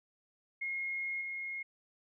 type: tone with level steps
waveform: sine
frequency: 2151 Hz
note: C7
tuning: 47 cents sharp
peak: -34 / -37 dBFS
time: 0.61-1.63 s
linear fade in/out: 10 ms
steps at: 1.21 s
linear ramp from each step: 5 ms
effects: none